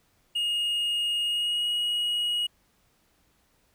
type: tone with pitch glide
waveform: triangle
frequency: 2859 to 2896 Hz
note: F7 to F#7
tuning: +40 to -38 cents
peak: -23 dBFS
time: 0.35-2.47 s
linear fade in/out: 10 ms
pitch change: +22 cents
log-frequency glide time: 1.23-1.68 s
effects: pink hiss -67 dBFS RMS until 3.74 s